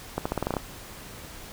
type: accelerating click train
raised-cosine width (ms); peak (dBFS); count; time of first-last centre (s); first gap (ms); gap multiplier
1; -12; 9; 0.18-0.568; 75; 0.87
effects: pink hiss -43 dBFS RMS until 1.52 s